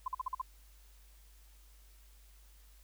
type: tone bursts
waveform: sine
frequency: 1029 Hz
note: C6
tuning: 29 cents flat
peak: -32 dBFS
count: 6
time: 0.06-0.416 s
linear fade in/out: 5 ms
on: 21 ms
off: 46 ms
effects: added 50 Hz sine -57 dBFS peak until 2.83 s + white hiss -66 dBFS RMS until 2.83 s